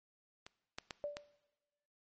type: clicks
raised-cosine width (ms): 0.2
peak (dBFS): -32 / -24 / -24 / -24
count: 4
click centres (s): 0.465 / 0.785 / 0.908 / 1.169
type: tone with exponential decay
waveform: sine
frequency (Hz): 584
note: D5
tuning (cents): -10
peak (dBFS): -34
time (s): 1.04-1.36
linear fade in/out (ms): 0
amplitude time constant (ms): 68
effects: noise-tail reverb RT60 1.0 s tail -19 dB re dry + MP3 32 kbps